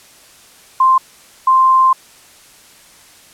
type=tone bursts at uneven times; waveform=sine; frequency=1046.5 Hz; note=C6; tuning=in tune; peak=-7 dBFS; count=2; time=0.8-0.98 / 1.47-1.93 s; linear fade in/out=5 ms; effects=white hiss -44 dBFS RMS until 3.33 s + low-pass 11000 Hz 12 dB/octave